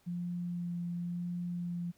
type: tone with vibrato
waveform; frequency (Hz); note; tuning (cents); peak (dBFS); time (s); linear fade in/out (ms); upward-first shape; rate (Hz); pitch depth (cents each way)
sine; 174.4; F3; -2; -34; 0.06-1.92; 20; sine; 0.95; 11
effects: pink hiss -69 dBFS RMS until 1.97 s